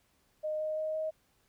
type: tone with pitch steps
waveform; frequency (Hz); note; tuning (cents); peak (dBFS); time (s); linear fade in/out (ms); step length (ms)
sine; 616 / 620.3 / 624.6 / 628.9; D#5 / D#5 / D#5 / D#5; -17 / -5 / +7 / +18; -31; 0.43-1.11; 20; 170
effects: pink hiss -71 dBFS RMS until 1.48 s